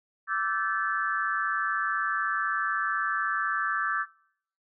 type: tone cluster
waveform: sine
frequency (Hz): 1167 / 1327 / 1543 / 1737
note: D6 / E6 / G6 / A6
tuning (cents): -11 / +11 / -28 / -23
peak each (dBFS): -31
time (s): 0.27-4.06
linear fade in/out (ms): 50
effects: noise-tail reverb RT60 0.6 s tail -20 dB re dry